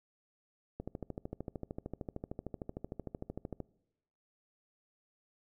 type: click train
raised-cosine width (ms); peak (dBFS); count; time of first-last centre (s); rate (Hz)
2; -26; 38; 0.8-3.603; 13.2
effects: noise-tail reverb RT60 0.9 s tail -23 dB re dry